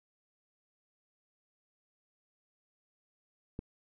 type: click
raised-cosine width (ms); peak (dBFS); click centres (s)
3; -25; 3.591
effects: none